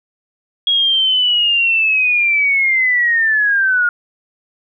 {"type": "linear sweep", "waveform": "sine", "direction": "down", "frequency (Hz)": [3313, 1416], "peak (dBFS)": -11, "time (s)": [0.67, 3.89], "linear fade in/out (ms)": 2, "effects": []}